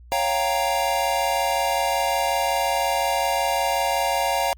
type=chord; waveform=square; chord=G half-diminished seventh; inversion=second; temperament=equal; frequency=554.4 / 698.5 / 784 / 932.3 Hz; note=Db5 / F5 / G5 / Bb5; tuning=0 / 0 / 0 / 0 cents; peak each=-28 / -26 / -27 / -26 dBFS; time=0.12-4.53 s; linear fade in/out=0 ms; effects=added 60 Hz sine -43 dBFS peak until 4.57 s + Opus 48 kbps